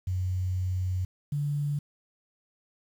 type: tone pair in turn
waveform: sine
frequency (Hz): 92.1 / 145.15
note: F#2 / D3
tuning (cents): -7 / -20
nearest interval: minor sixth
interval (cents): 787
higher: second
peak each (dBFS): -26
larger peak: neither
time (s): 0.07-1.05 / 1.32-1.79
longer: first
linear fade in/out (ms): 5
effects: 9-bit